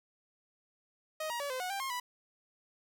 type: tone with pitch steps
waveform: sawtooth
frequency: 625 / 949 / 570 / 514 / 732 / 790 / 1070 / 986 Hz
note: D#5 / A#5 / C#5 / C5 / F#5 / G5 / C6 / B5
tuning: +8 / +31 / +48 / -31 / -19 / +13 / +38 / -3 cents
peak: -31 dBFS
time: 1.2-2 s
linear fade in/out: 5 ms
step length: 100 ms
effects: none